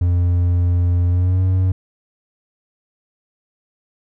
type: tone with pitch glide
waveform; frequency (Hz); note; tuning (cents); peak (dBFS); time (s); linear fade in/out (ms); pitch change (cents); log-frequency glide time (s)
triangle; 88 to 92.96; F2 to F#2; +14 to +9; -11; 0.01-1.72; 5; +95; 1.08-1.41
effects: none